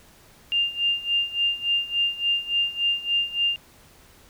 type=tone with tremolo; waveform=sine; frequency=2800 Hz; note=F7; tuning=4 cents sharp; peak=-18 dBFS; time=0.52-3.56 s; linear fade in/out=0 ms; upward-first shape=sine; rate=3.5 Hz; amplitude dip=85%; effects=pink hiss -53 dBFS RMS until 4.29 s